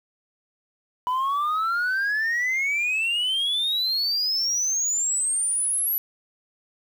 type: exponential sweep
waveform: sine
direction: up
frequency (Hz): 987.8 to 11940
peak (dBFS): -19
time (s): 1.07-5.98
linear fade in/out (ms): 0
effects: tanh soft clip ceiling -20 dBFS + 8-bit